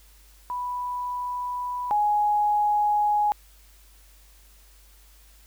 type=tone pair in turn; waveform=sine; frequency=987 / 833.8 Hz; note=B5 / G#5; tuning=-1 / +7 cents; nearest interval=minor third; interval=292 cents; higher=first; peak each=-27 / -19 dBFS; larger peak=second; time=0.5-1.91 / 1.91-3.32 s; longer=neither; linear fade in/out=0 ms; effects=added 50 Hz sine -52 dBFS peak until 5.46 s + white hiss -57 dBFS RMS until 5.46 s